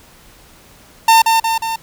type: tone with echo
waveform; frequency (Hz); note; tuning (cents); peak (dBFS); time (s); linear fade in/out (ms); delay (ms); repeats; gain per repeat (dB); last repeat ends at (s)
45% pulse; 903; A5; +45; -6; 1.08-1.22; 5; 180; 3; -4; 1.76
effects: pink hiss -45 dBFS RMS until 1.82 s